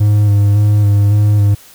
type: tone with vibrato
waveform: triangle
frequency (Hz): 103.1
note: G#2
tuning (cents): -12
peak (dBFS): -5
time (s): 0-1.55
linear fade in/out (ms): 10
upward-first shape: square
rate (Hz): 1.8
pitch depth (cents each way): 21
effects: white hiss -41 dBFS RMS until 1.74 s